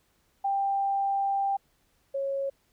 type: tone pair in turn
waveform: sine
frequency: 790 / 549 Hz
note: G5 / C#5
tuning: +13 / -17 cents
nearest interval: tritone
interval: 630 cents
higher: first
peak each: -24 / -27 dBFS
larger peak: first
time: 0.44-1.57 / 2.14-2.5 s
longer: first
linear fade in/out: 10 ms
effects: pink hiss -69 dBFS RMS until 2.72 s